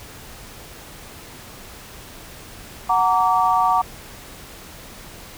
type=chord; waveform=sine; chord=Gb augmented; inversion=none; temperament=just; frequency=740 / 925 / 1156.2 Hz; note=Gb5 / Bb5 / D6; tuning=0 / -14 / -27 cents; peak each=-19 dBFS; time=2.89-3.82 s; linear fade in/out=10 ms; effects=pink hiss -40 dBFS RMS until 5.37 s